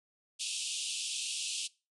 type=band-pass noise; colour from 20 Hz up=pink; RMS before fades=-37 dBFS; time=0.39-1.68 s; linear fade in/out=20 ms; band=2600 to 10000 Hz; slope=96 dB/octave; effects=noise-tail reverb RT60 0.3 s tail -22 dB re dry